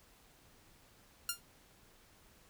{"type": "tone with exponential decay", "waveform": "5% pulse", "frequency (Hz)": 1400, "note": "F6", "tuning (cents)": 4, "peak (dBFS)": -19, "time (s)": [1.29, 1.41], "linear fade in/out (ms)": 2, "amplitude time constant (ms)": 25, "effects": ["pink hiss -64 dBFS RMS until 2.49 s"]}